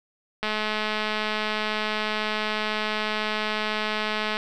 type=click train; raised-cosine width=0.3 ms; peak=-11 dBFS; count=844; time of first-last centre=0.43-4.369 s; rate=214 Hz; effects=none